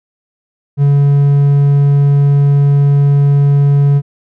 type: tone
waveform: triangle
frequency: 141.9 Hz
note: C#3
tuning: 41 cents sharp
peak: -4 dBFS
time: 0.77-4.02 s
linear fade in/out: 50 ms
effects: none